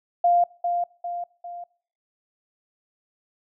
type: tone with echo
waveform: sine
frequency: 698.5 Hz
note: F5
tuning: in tune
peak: -15 dBFS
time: 0.24-0.44 s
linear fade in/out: 5 ms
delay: 400 ms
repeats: 3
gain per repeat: -6 dB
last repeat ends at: 1.64 s
effects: noise-tail reverb RT60 0.5 s tail -24 dB re dry